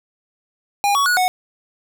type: tone with pitch steps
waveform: square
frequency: 811 / 1124 / 1460 / 736 Hz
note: G#5 / C#6 / F#6 / F#5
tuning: -41 / +24 / -24 / -9 cents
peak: -15 dBFS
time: 0.84-1.28 s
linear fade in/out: 0 ms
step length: 110 ms
effects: none